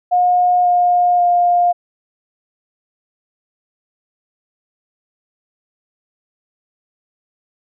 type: tone with pitch steps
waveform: sine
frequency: 718 / 711.4 / 704.9 Hz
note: F5 / F5 / F5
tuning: +48 / +32 / +16 cents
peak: -10 dBFS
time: 0.11-1.73 s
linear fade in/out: 20 ms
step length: 540 ms
effects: none